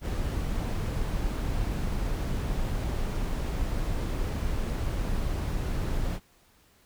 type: noise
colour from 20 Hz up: brown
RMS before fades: -29 dBFS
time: 0.01-6.2 s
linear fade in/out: 50 ms
effects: pink hiss -62 dBFS RMS until 6.85 s